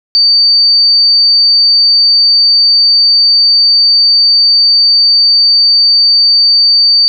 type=tone; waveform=sine; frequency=4600 Hz; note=D8; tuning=37 cents flat; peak=-4 dBFS; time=0.15-7.08 s; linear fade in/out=0 ms; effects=none